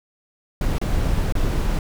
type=noise with dropouts; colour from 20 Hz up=brown; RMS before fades=-20 dBFS; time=0.61-1.79 s; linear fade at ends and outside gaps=2 ms; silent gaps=0.784-0.814 / 1.324-1.352 s; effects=none